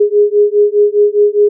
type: beating tone pair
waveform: sine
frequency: 411.6 / 416.5 Hz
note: G#4 / G#4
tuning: -16 / +5 cents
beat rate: 4.9 Hz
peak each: -10 dBFS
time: 0-1.49 s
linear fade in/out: 10 ms
effects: none